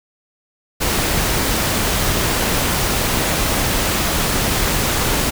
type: noise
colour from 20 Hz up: pink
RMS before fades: -18 dBFS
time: 0.8-5.31 s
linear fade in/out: 20 ms
effects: none